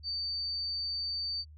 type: tone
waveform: sine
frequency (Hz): 4589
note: D8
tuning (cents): -41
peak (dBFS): -32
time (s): 0.03-1.45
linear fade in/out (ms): 50
effects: added 76 Hz sine -49 dBFS peak until 1.57 s